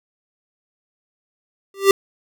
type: tone with exponential growth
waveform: square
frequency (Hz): 392.9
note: G4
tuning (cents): +4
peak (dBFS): -5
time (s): 1.74-1.91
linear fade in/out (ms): 2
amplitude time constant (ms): 35
effects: none